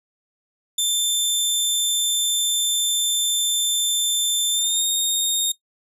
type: tone with pitch glide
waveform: 20% pulse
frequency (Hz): 3554 to 3696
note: A7 to A#7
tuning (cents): +17 to -16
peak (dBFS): -13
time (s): 0.78-5.52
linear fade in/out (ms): 5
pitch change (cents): +67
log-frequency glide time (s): 4.51-4.84
effects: noise-tail reverb RT60 0.1 s tail -18 dB re dry